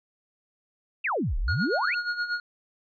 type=exponential two-way sweep; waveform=sine; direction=down then up; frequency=2858 to 30.14 to 2858 Hz; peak=-24 dBFS; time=1.04-1.95 s; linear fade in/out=10 ms; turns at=1.38 s
type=tone with tremolo; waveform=square; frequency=1438 Hz; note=F#6; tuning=50 cents flat; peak=-25 dBFS; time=1.48-2.4 s; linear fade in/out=2 ms; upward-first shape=sine; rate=8.5 Hz; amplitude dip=70%
effects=resampled to 11025 Hz